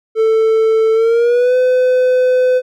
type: tone with pitch glide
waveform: triangle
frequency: 443.4 to 506.4 Hz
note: A4 to B4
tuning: +13 to +43 cents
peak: -7 dBFS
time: 0.15-2.62 s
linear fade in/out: 50 ms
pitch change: +230 cents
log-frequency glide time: 0.93-1.56 s
effects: none

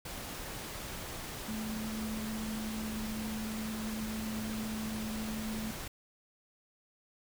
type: tone in noise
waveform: sine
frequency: 218.2 Hz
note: A3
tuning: 14 cents flat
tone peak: -36 dBFS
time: 1.48-5.71 s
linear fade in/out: 5 ms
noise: pink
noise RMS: -42 dBFS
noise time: 0.05-5.88 s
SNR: +3 dB
effects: none

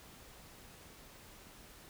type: silence
effects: pink hiss -56 dBFS RMS until 1.89 s

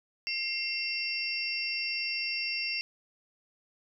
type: tone cluster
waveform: sine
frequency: 2122 / 2721 / 4749 / 5440 Hz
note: C7 / F7 / D8 / F8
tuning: +24 / -46 / +18 / -46 cents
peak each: -38 / -33 / -38 / -36 dBFS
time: 0.27-2.81 s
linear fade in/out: 0 ms
effects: none

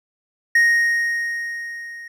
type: tone with level ramp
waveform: triangle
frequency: 1867 Hz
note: A#6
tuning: 2 cents sharp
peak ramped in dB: -9 to -32 dBFS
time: 0.55-2.08 s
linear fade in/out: 5 ms
effects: none

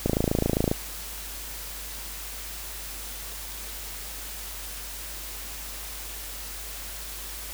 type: click train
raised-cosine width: 2 ms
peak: -9 dBFS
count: 19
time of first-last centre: 0.06-0.715 s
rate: 27.5 Hz
effects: added 50 Hz sine -41 dBFS peak until 7.53 s + white hiss -38 dBFS RMS until 7.53 s

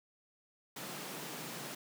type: high-pass noise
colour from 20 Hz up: pink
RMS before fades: -44 dBFS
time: 0.76-1.75 s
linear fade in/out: 5 ms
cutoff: 130 Hz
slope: 96 dB/octave
effects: none

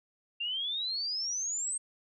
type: exponential sweep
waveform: sine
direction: up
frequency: 2748 to 8440 Hz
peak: -31 dBFS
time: 0.4-1.78 s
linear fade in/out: 10 ms
effects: none

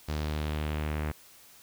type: tone with low-pass filter sweep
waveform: sawtooth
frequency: 76 Hz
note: D#2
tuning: 40 cents flat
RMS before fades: -32 dBFS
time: 0.08-1.12 s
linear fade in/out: 10 ms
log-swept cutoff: 5200 to 2100 Hz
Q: 1.6
effects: white hiss -55 dBFS RMS until 1.62 s

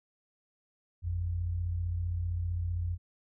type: tone pair together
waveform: sine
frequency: 51.97 / 87.4 Hz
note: G#1 / F2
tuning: +2 / +2 cents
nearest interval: major sixth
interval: 900 cents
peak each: -38 / -30 dBFS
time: 1.02-2.98 s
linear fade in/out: 50 ms
effects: none

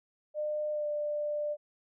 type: tone with pitch glide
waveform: sine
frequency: 603 to 593.7 Hz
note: D5 to D5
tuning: +46 to +19 cents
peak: -30 dBFS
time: 0.34-1.57 s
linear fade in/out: 50 ms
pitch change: -27 cents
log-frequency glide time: 0.72-0.87 s
effects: none

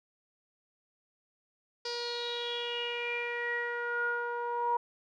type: tone with low-pass filter sweep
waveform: sawtooth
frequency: 477.4 Hz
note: A#4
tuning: 41 cents sharp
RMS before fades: -34 dBFS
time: 1.85-4.77 s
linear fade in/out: 5 ms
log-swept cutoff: 4900 to 960 Hz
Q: 8.6
effects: none

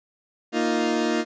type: chord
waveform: 30% pulse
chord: Bb suspended fourth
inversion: none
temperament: equal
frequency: 233.1 / 311.1 / 349.2 Hz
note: Bb3 / Eb4 / F4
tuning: 0 / 0 / 0 cents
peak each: -23 dBFS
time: 0.52-1.25 s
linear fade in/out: 50 ms
effects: resampled to 16000 Hz

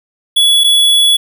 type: tone pair in turn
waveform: square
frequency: 3392 / 3392 Hz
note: G#7 / G#7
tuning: +36 / +36 cents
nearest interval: unison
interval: 0 cents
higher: neither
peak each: -7 / -7 dBFS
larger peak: neither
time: 0.36-0.64 / 0.64-1.17 s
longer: second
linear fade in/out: 10 ms
effects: none

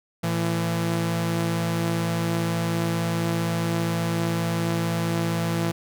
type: tone pair together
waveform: sawtooth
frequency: 112.5 / 167.69 Hz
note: A2 / E3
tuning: +39 / +30 cents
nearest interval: perfect fifth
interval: 691 cents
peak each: -24 / -20 dBFS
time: 0.23-5.72 s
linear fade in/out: 10 ms
effects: none

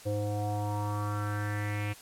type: tone with low-pass filter sweep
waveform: square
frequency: 103.83 Hz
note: G#2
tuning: in tune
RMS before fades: -32 dBFS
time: 0.05-1.94 s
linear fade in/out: 20 ms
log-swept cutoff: 510 to 2500 Hz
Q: 4.8
effects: white hiss -51 dBFS RMS until 2.01 s + low-pass 12000 Hz 12 dB/octave

